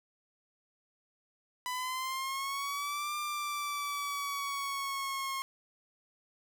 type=exponential two-way sweep; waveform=sawtooth; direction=up then down; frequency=994 to 1193 to 1075 Hz; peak=-30 dBFS; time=1.66-5.42 s; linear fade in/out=0 ms; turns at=3.16 s; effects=none